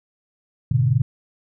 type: chord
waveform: sine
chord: G# diminished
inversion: none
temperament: equal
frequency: 103.83 / 123.47 / 146.83 Hz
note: G#2 / B2 / D3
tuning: 0 / 0 / 0 cents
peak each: -23 / -17 / -21 dBFS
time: 0.71-1.02 s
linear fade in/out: 5 ms
effects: none